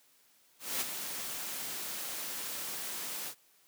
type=noise with ADSR envelope; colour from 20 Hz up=white; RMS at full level=-32 dBFS; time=0.59-3.35 s; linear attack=220 ms; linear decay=24 ms; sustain=-7 dB; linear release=73 ms; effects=white hiss -66 dBFS RMS until 3.67 s + high-pass 150 Hz 12 dB/octave